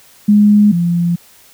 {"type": "tone pair in turn", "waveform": "sine", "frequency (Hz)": [207.7, 172.35], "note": ["G#3", "F3"], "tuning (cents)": [0, -23], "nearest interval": "minor third", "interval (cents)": 323, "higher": "first", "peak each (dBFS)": [-5, -11], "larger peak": "first", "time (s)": [[0.28, 0.72], [0.72, 1.16]], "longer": "neither", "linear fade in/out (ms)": 10, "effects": ["white hiss -45 dBFS RMS until 1.53 s"]}